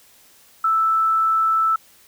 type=tone; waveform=sine; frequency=1318.5 Hz; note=E6; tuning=in tune; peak=-15 dBFS; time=0.64-1.76 s; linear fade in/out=5 ms; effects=white hiss -52 dBFS RMS until 2.07 s